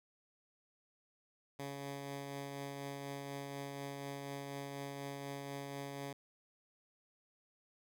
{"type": "tone with tremolo", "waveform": "10% pulse", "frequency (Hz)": 140, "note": "C#3", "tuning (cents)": 18, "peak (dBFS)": -33, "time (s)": [1.59, 6.13], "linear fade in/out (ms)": 5, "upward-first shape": "triangle", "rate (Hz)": 4.1, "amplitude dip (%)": 30, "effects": []}